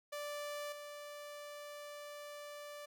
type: tone with level steps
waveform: sawtooth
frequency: 586 Hz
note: D5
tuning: 4 cents flat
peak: -37 / -43 dBFS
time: 0.12-2.86 s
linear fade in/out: 10 ms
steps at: 0.72 s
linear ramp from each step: 5 ms
effects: none